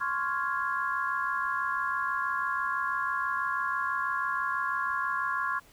sine chord, Db major seventh, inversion third, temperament equal with one note detuned, 1046.5 / 1112.6 / 1396.9 / 1661.2 Hz, C6 / Db6 / F6 / Ab6, 0 / +6 / 0 / 0 cents, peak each -33 dBFS, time 0-5.6 s, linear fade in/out 20 ms, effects pink hiss -58 dBFS RMS until 5.72 s

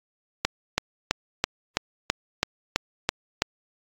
click train, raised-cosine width 0.2 ms, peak -3 dBFS, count 10, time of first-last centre 0.45-3.42 s, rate 3.03 Hz, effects AAC 64 kbps

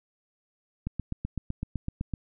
click train, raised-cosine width 5 ms, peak -18 dBFS, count 11, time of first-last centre 0.87-2.137 s, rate 7.89 Hz, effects none

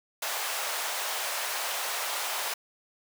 pink high-pass noise, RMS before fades -32 dBFS, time 0.22-2.54 s, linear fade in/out 5 ms, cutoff 620 Hz, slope 24 dB/octave, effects none

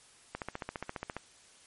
click train, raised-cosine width 0.5 ms, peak -21 dBFS, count 13, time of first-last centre 0.35-1.166 s, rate 14.7 Hz, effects white hiss -59 dBFS RMS until 1.66 s + MP3 48 kbps

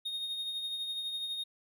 triangle tone with tremolo, 3709 Hz, A#7, 9 cents flat, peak -31 dBFS, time 0.05-1.44 s, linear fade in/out 10 ms, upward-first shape triangle, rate 12 Hz, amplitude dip 45%, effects none

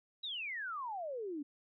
sine exponential sweep, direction down, 3951 to 275.1 Hz, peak -38 dBFS, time 0.23-1.43 s, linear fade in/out 10 ms, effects none

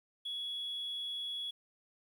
triangle tone, 3365 Hz, G#7, 22 cents sharp, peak -34 dBFS, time 0.25-1.51 s, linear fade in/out 10 ms, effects tanh soft clip ceiling -33 dBFS + 11-bit

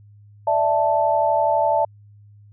sine chord, D suspended second, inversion none, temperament equal, 587.3 / 659.3 / 880 Hz, D5 / E5 / A5, 0 / 0 / 0 cents, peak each -22 / -20 / -19 dBFS, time 0.47-1.85 s, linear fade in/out 5 ms, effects added 103 Hz sine -45 dBFS peak until 2.52 s

